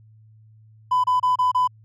triangle tone bursts, 1002 Hz, B5, 25 cents sharp, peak -13 dBFS, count 5, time 0.91-1.676 s, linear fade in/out 10 ms, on 130 ms, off 29 ms, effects tanh soft clip ceiling -12 dBFS + added 109 Hz sine -48 dBFS peak until 1.84 s

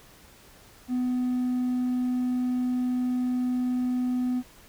triangle tone, 250 Hz, B3, 21 cents sharp, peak -21 dBFS, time 0.88-4.43 s, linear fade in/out 50 ms, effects tanh soft clip ceiling -18 dBFS + pink hiss -53 dBFS RMS until 4.68 s

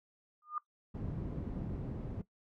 sine tone with exponential growth, 1215 Hz, D#6, 42 cents flat, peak -31 dBFS, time 0.42-0.58 s, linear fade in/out 2 ms, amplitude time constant 34 ms
white low-pass noise, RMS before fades -40 dBFS, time 0.94-2.22 s, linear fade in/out 10 ms, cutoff 200 Hz, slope 12 dB/octave
effects noise-tail reverb RT60 0.1 s tail -17 dB re dry

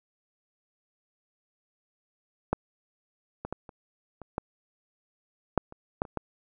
clicks, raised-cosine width 1 ms, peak -10 / -20 / -18 / -30 / -28 / -15 / -7 / -30 / -12 / -30 / -16 dBFS, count 11, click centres 2.53 / 3.45 / 3.526 / 3.692 / 4.217 / 4.381 / 5.577 / 5.724 / 6.019 / 6.052 / 6.173 s, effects none

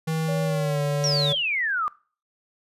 square tone with pitch glide, 160 to 147.57 Hz, D#3 to D3, +49 to +9 cents, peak -24 dBFS, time 0.07-1.33 s, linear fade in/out 10 ms, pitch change -140 cents, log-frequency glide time 0.44-0.81 s
sine tone, 567 Hz, C#5, 39 cents sharp, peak -27 dBFS, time 0.28-1.35 s, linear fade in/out 10 ms
sine exponential sweep, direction down, 5800 to 1174.7 Hz, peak -22 dBFS, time 1.04-1.88 s, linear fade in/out 0 ms
effects noise-tail reverb RT60 0.4 s tail -22 dB re dry + resampled to 32000 Hz

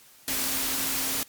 sine tone in noise, 267.1 Hz, C4, 36 cents sharp, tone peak -39 dBFS, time 0.28-1.23 s, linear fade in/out 0 ms, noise white, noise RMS -28 dBFS, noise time 0.28-1.23 s, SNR -14 dB, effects white hiss -54 dBFS RMS until 1.28 s + MP3 96 kbps

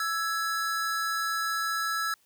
square tone pair together, 1327 / 1671.9 Hz, E6 / G#6, +11 / +11 cents, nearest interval major third, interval 400 cents, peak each -30 / -32 dBFS, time 0-2.14 s, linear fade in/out 2 ms, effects white hiss -66 dBFS RMS until 2.25 s

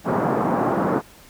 pink band-pass noise, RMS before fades -21 dBFS, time 0.04-1.02 s, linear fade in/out 50 ms, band 160 to 1200 Hz, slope 24 dB/octave, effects pink hiss -48 dBFS RMS until 1.29 s

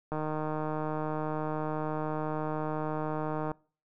click train, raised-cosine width 1 ms, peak -20 dBFS, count 524, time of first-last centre 0.12-3.516 s, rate 154 Hz, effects noise-tail reverb RT60 0.4 s tail -24 dB re dry

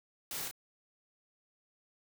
white noise with echo, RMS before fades -40 dBFS, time 0.31-0.48 s, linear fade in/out 2 ms, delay 32 ms, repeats 1, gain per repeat -4 dB, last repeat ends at 0.512 s, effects none

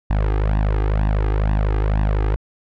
sawtooth tone with flanger, 52 Hz, G#1, 3 cents sharp, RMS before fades -18 dBFS, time 0.1-2.36 s, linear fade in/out 5 ms, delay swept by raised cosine 1.1 to 2.5 ms, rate 2.1 Hz, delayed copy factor +0.95, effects low-pass 2000 Hz 12 dB/octave

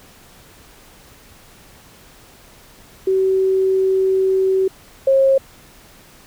sine tone pair in turn, 380.7 / 538.4 Hz, F#4 / C5, +49 / +49 cents, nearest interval tritone, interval 600 cents, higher second, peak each -13 / -10 dBFS, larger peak second, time 3.07-4.68 / 5.07-5.38 s, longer first, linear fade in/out 5 ms, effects pink hiss -46 dBFS RMS until 6.26 s

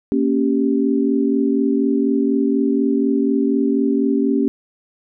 sine chord, G diminished, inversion first, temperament equal, 233.1 / 277.2 / 392 Hz, Bb3 / Db4 / G4, 0 / 0 / 0 cents, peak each -19 / -17 / -21 dBFS, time 0.12-4.48 s, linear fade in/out 0 ms, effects none

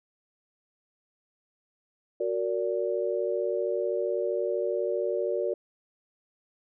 sine chord, Gb augmented, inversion none, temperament just, 370 / 462.5 / 578.1 Hz, Gb4 / Bb4 / D5, 0 / -14 / -27 cents, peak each -30 dBFS, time 2.2-5.54 s, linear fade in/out 5 ms, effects none

